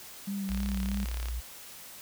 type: tone with vibrato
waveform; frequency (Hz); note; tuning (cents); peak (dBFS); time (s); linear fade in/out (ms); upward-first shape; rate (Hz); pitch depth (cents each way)
sine; 196; G3; 0; -31; 0.27-1.05; 10; sine; 3.2; 34
type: click train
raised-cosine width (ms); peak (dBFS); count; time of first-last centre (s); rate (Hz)
0.2; -23; 29; 0.49-1.285; 35.2
type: tone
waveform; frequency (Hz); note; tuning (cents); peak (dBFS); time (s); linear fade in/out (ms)
sine; 58.9; A#1; +19; -31; 0.49-1.41; 20
effects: white hiss -47 dBFS RMS until 2.01 s